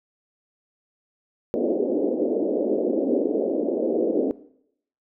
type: band-pass noise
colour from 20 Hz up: pink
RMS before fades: -23 dBFS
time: 1.54-4.31 s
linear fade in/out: 0 ms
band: 250 to 570 Hz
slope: 48 dB/octave
effects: noise-tail reverb RT60 0.7 s tail -18 dB re dry